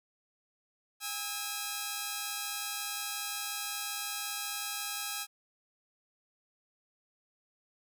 5% pulse tone pair together, 816 / 1292.5 Hz, G#5 / E6, -31 / -34 cents, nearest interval minor sixth, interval 797 cents, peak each -26 dBFS, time 1-5.27 s, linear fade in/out 50 ms, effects none

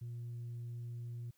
sine tone, 119 Hz, A#2, 36 cents sharp, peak -39 dBFS, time 0.01-1.31 s, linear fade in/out 10 ms, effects tanh soft clip ceiling -39 dBFS + white hiss -75 dBFS RMS until 1.37 s

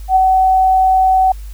sine tone with ADSR envelope, 755 Hz, F#5, 35 cents sharp, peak -5 dBFS, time 0.08-1.32 s, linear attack 82 ms, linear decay 8 ms, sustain -3 dB, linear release 4 ms, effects added 50 Hz sine -26 dBFS peak until 1.53 s + white hiss -46 dBFS RMS until 1.53 s

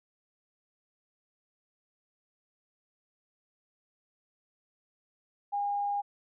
sine tone, 812 Hz, G#5, 39 cents flat, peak -28 dBFS, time 5.52-6.02 s, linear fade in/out 20 ms, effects none

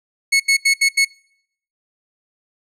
sawtooth tone bursts at uneven times, 2197 Hz, C#7, 16 cents flat, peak -8 dBFS, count 5, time 0.32-0.4 / 0.48-0.57 / 0.65-0.74 / 0.81-0.89 / 0.97-1.05 s, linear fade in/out 10 ms, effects noise-tail reverb RT60 0.7 s tail -25 dB re dry + low-pass 10000 Hz 12 dB/octave

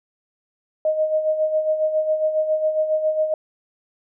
sine tone with tremolo, 622.3 Hz, D#5, in tune, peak -15 dBFS, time 0.85-3.34 s, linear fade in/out 2 ms, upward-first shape sine, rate 7.3 Hz, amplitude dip 60%, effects none

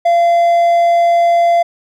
triangle tone, 686 Hz, F5, 31 cents flat, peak -6 dBFS, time 0.05-1.63 s, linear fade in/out 10 ms, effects none

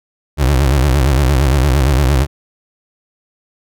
30% pulse tone with vibrato, 68 Hz, C#2, 33 cents flat, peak -7 dBFS, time 0.37-2.27 s, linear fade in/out 50 ms, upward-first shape sine, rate 8.7 Hz, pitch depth 170 cents each way, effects none

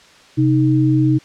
sine tone pair together, 130.8 / 311.1 Hz, C3 / D#4, 0 / 0 cents, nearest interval octave + minor third, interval 1500 cents, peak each -14 dBFS, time 0.37-1.19 s, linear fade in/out 20 ms, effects white hiss -46 dBFS RMS until 1.24 s + low-pass 5000 Hz 12 dB/octave

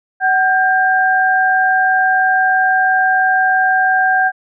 sine tone pair together, 751 / 1594 Hz, F#5 / G6, +26 / +28 cents, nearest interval octave + minor second, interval 1302 cents, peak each -13 dBFS, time 0.2-4.32 s, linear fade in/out 50 ms, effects none

